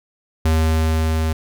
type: tone with level ramp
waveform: square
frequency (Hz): 79.7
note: D#2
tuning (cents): +42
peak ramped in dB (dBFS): -14 to -18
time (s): 0.45-1.33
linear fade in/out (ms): 5
effects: none